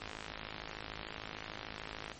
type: click train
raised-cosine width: 0.3 ms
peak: -25 dBFS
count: 113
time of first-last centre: 0.02-2.117 s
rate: 53.4 Hz
effects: pink hiss -52 dBFS RMS until 2.19 s + MP3 32 kbps